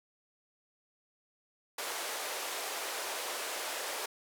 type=band-pass noise; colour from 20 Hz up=pink; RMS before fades=-38 dBFS; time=1.78-4.06 s; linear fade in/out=5 ms; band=440 to 14000 Hz; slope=24 dB/octave; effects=none